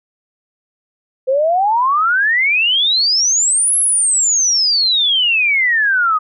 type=exponential two-way sweep; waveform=sine; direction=up then down; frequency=507 to 11175 to 1224 Hz; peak=-11 dBFS; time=1.27-6.19 s; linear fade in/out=20 ms; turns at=3.78 s; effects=none